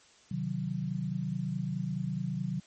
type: chord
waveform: sine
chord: C diminished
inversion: none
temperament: equal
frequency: 130.81 / 155.56 / 185 Hz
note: C3 / Eb3 / Gb3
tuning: 0 / 0 / 0 cents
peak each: -36 / -35 / -34 dBFS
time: 0.31-2.6 s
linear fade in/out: 5 ms
effects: white hiss -60 dBFS RMS until 2.66 s + MP3 32 kbps